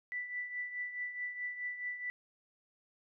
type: tone with tremolo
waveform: sine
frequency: 1975.5 Hz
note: B6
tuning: in tune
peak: -34 dBFS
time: 0.12-2.1 s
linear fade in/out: 0 ms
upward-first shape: triangle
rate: 4.7 Hz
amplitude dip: 70%
effects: none

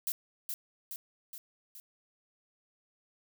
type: noise with echo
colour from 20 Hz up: violet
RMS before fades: -33 dBFS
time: 0.07-0.12 s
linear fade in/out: 0 ms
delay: 420 ms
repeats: 4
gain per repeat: -4 dB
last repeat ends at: 1.8 s
effects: none

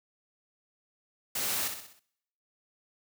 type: noise with echo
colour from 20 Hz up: white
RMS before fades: -32 dBFS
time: 1.35-1.68 s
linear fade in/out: 5 ms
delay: 63 ms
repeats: 5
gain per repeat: -6 dB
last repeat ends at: 1.995 s
effects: noise-tail reverb RT60 0.8 s tail -25 dB re dry + high-pass 100 Hz 12 dB/octave

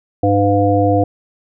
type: harmonic tone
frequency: 100.7 Hz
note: G2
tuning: 47 cents sharp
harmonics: 1 / 3 / 5 / 7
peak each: -16 / -16 / -16 / -16 dBFS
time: 0.23-1.04 s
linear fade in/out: 5 ms
effects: none

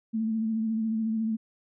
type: tone with vibrato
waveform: sine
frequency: 221.8 Hz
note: A3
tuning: 14 cents sharp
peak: -25 dBFS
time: 0.13-1.37 s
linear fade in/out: 20 ms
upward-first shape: sine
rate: 14 Hz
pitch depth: 34 cents each way
effects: none

